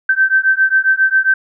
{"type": "beating tone pair", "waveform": "sine", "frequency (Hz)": [1547, 1554.4], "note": ["G6", "G6"], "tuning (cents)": [-23, -15], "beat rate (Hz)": 7.4, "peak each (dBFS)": -13, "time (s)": [0.09, 1.34], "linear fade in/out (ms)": 5, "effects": []}